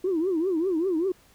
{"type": "tone with vibrato", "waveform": "sine", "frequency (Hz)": 348.7, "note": "F4", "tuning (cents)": -3, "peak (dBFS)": -21, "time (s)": [0.04, 1.12], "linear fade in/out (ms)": 5, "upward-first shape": "triangle", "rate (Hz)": 5.1, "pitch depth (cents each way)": 240, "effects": ["tanh soft clip ceiling -18 dBFS", "pink hiss -58 dBFS RMS until 1.34 s"]}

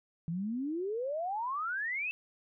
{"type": "exponential sweep", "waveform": "sine", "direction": "up", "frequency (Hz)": [159.4, 2683], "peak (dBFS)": -32, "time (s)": [0.28, 2.11], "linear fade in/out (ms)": 0, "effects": []}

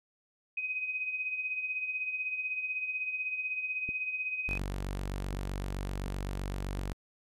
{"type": "tone with tremolo", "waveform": "sine", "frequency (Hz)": 2514, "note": "D#7", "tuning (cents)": 17, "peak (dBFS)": -29, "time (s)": [0.57, 4.58], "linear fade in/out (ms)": 5, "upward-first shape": "triangle", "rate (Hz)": 16, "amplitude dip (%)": 65}
{"type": "click train", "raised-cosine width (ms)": 3, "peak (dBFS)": -29, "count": 5, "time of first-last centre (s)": [3.89, 6.789], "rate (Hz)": 1.38}
{"type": "tone", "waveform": "sawtooth", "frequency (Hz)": 47.78, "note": "G1", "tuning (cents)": -44, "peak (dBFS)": -30, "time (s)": [4.48, 6.93], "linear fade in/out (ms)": 0}
{"effects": ["resampled to 32000 Hz"]}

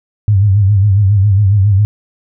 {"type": "tone with vibrato", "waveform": "sine", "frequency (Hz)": 100.2, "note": "G2", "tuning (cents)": 38, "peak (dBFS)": -6, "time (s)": [0.28, 1.85], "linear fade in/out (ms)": 0, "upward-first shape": "sine", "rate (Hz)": 7.3, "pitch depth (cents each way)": 100, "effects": []}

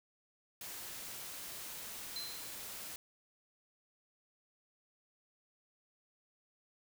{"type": "noise", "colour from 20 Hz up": "white", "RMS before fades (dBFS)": -46, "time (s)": [0.61, 2.96], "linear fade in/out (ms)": 2}
{"type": "tone with exponential decay", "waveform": "sine", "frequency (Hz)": 4089, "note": "C8", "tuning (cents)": -41, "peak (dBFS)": -38, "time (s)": [2.16, 2.76], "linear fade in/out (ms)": 1, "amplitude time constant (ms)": 130}
{"effects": []}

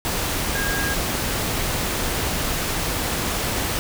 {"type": "tone in noise", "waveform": "sine", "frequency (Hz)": 1627, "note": "G#6", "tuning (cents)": -36, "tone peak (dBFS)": -25, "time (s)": [0.55, 0.94], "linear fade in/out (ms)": 0, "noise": "pink", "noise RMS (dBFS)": -24, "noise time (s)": [0.05, 3.79], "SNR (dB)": -4, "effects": []}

